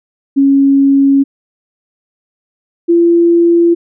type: tone pair in turn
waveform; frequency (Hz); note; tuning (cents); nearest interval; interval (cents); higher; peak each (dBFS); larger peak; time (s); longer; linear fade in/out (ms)
sine; 275.7 / 340.7; C#4 / F4; -9 / -43; major third; 366; second; -5; neither; 0.36-1.24 / 2.88-3.75; first; 20
effects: none